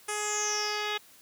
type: tone with low-pass filter sweep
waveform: 10% pulse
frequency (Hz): 419.6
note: G#4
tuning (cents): +18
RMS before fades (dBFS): -31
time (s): 0.08-0.98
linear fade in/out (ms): 10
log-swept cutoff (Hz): 9100 to 3700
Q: 8.7
effects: white hiss -56 dBFS RMS until 1.21 s + high-pass 60 Hz 12 dB/octave